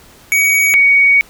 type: tone pair in turn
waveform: square / sine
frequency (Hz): 2256 / 2242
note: C#7 / C#7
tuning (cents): +30 / +19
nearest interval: unison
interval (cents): 11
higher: first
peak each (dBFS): -10 / -6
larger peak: second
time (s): 0.32-0.74 / 0.74-1.21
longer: second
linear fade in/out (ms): 0
effects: pink hiss -43 dBFS RMS until 1.29 s